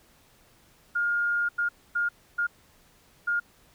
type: tone bursts at uneven times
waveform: sine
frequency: 1417 Hz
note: F6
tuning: 25 cents sharp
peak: -23 dBFS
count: 5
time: 0.95-1.49 / 1.58-1.69 / 1.95-2.09 / 2.38-2.47 / 3.27-3.4 s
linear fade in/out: 10 ms
effects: pink hiss -60 dBFS RMS until 3.74 s